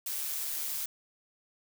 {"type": "noise with amplitude modulation", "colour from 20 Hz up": "blue", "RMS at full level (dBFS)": -33, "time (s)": [0.06, 0.86], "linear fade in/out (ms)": 5, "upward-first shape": "sine", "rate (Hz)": 145, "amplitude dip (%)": 40, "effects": []}